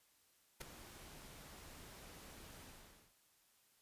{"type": "noise with ADSR envelope", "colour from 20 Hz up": "pink", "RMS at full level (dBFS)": -43, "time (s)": [0.6, 3.15], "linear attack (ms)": 16, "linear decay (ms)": 3, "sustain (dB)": -13, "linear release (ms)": 530, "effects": ["white hiss -73 dBFS RMS until 3.81 s", "resampled to 32000 Hz"]}